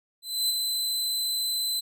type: tone with ADSR envelope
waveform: sawtooth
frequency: 4037 Hz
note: B7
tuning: 37 cents sharp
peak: -19 dBFS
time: 0.22-1.81 s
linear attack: 270 ms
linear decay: 26 ms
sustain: -4 dB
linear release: 20 ms
effects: none